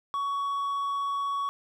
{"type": "tone with hard clipping", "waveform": "sine", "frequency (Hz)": 1121, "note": "C#6", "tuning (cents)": 19, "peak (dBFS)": -28, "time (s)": [0.14, 1.49], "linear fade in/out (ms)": 0, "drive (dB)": 3, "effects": []}